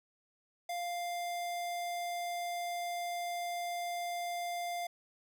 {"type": "tone", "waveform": "square", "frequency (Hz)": 698.5, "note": "F5", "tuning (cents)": 0, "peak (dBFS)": -36, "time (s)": [0.69, 4.87], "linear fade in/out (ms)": 5, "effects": []}